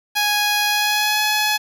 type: tone with pitch glide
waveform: 10% pulse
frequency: 830.6 to 846.6 Hz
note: G#5 to G#5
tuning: 0 to +33 cents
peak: -8 dBFS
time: 0.15-1.58 s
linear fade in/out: 20 ms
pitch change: +33 cents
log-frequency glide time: 0.67-1.22 s
effects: 8-bit